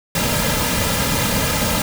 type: noise with comb filter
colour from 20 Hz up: pink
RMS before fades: -19 dBFS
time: 0.15-1.82 s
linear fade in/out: 2 ms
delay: 2.7 ms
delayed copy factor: -0.65
effects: none